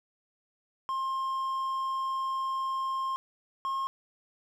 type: tone pair in turn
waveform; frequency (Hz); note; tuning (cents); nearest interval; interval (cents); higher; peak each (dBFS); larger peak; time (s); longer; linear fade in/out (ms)
triangle; 1062 / 1074.3; C6 / C6; +25 / +45; unison; 20; second; -27; neither; 0.89-3.16 / 3.65-3.87; first; 0
effects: none